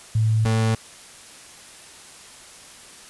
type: tone pair in turn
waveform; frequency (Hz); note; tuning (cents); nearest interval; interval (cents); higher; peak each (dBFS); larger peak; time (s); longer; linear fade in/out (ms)
sine / 35% pulse; 110 / 111.66; A2 / A2; 0 / +26; unison; 26; second; -16; neither; 0.15-0.45 / 0.45-0.75; neither; 5
effects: white hiss -44 dBFS RMS until 3.09 s + resampled to 24000 Hz